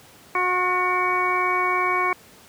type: harmonic tone with a mistuned harmonic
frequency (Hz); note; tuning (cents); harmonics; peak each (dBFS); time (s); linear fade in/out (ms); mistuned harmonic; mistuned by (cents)
363.5; F#4; -31; 1 / 2 / 3 / 4 / 5 / 6; -28 / -29 / -22 / -33 / -34 / -24; 0.35-2.13; 2; 6; +53
effects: pink hiss -49 dBFS RMS until 2.48 s + high-pass 100 Hz 12 dB/octave